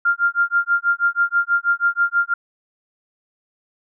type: tone with tremolo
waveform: sine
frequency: 1396.9 Hz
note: F6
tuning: in tune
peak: -12 dBFS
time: 0.05-2.34 s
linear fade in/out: 5 ms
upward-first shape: sine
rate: 6.2 Hz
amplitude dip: 100%
effects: none